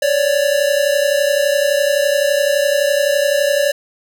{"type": "tone pair together", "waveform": "square", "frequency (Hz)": [554.2, 586], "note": ["C#5", "D5"], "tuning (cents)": [-1, -4], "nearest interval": "minor second", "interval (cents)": 97, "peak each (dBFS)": [-17, -16], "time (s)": [0.02, 3.72], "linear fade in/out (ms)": 5, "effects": []}